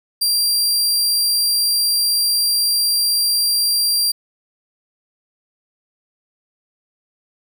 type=tone; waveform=sawtooth; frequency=4739 Hz; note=D8; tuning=15 cents sharp; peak=-12 dBFS; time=0.21-4.12 s; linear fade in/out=10 ms; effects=none